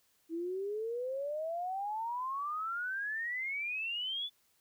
sine exponential sweep, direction up, 321.9 to 3500 Hz, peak -34 dBFS, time 0.29-4.3 s, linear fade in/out 50 ms, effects white hiss -72 dBFS RMS until 4.6 s

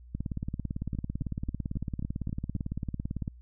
two click trains, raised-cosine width 5 ms, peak -20 / -22 dBFS, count 57 / 7, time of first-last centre 0.15-3.278 / 0.95-2.563 s, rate 17.9 / 3.72 Hz, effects added 60 Hz sine -48 dBFS peak until 3.41 s

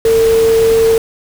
sine tone in noise, 451.7 Hz, A4, 45 cents sharp, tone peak -7 dBFS, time 0.05-0.98 s, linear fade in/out 2 ms, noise pink, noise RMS -23 dBFS, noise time 0.05-0.98 s, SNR +13 dB, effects none

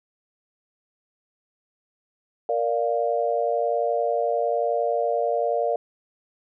sine chord, Bb major, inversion none, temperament equal, 466.2 / 587.3 / 698.5 Hz, Bb4 / D5 / F5, 0 / 0 / 0 cents, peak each -25 dBFS, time 2.49-5.76 s, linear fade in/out 2 ms, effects none

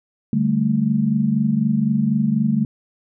sine chord, D suspended fourth, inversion none, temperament equal, 146.83 / 196 / 220 Hz, D3 / G3 / A3, 0 / 0 / 0 cents, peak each -22 / -21 / -18 dBFS, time 0.33-2.65 s, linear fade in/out 2 ms, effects none

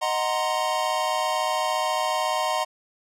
square chord, C half-diminished seventh, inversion first, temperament equal, 622.3 / 740 / 932.3 / 1046.5 Hz, Eb5 / Gb5 / Bb5 / C6, 0 / 0 / 0 / 0 cents, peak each -29 dBFS, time 0.01-2.65 s, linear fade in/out 20 ms, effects low-pass 10000 Hz 12 dB/octave

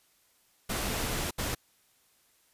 pink noise bursts at uneven times, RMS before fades -32 dBFS, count 2, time 0.69-1.31 / 1.38-1.55 s, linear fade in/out 10 ms, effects white hiss -67 dBFS RMS until 2.53 s + resampled to 32000 Hz

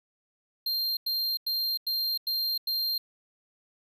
square tone bursts, 4186 Hz, C8, in tune, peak -27 dBFS, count 6, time 0.66-2.98 s, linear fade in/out 5 ms, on 310 ms, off 92 ms, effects none

